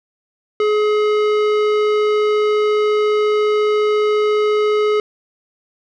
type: tone with tanh clipping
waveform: sine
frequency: 422.8 Hz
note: G#4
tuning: 31 cents sharp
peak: -15 dBFS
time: 0.6-5 s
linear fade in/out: 2 ms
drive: 16 dB
effects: none